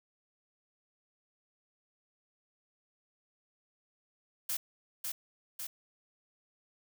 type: noise with echo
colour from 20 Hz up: blue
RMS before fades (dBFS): -34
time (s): 4.49-4.57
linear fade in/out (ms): 5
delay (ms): 550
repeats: 2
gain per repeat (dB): -3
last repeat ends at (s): 5.67
effects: none